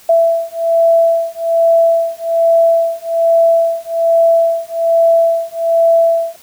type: beating tone pair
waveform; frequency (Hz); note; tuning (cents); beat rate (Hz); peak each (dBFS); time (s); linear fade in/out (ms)
sine; 665 / 666.2; E5 / E5; +15 / +18; 1.2; -12; 0.09-6.36; 5
effects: white hiss -43 dBFS RMS until 6.42 s